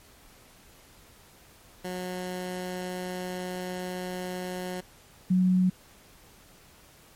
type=tone pair in turn; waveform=15% pulse / sine; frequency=182 / 183.9 Hz; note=F#3 / F#3; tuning=-28 / -10 cents; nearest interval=unison; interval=18 cents; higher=second; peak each=-26 / -19 dBFS; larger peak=second; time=1.84-4.81 / 5.3-5.7 s; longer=first; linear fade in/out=10 ms; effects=pink hiss -55 dBFS RMS until 7.15 s + MP3 64 kbps